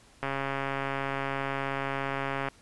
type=click train; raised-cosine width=0.5 ms; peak=-16 dBFS; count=310; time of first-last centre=0.23-2.485 s; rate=137 Hz; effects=pink hiss -58 dBFS RMS until 2.61 s + resampled to 24000 Hz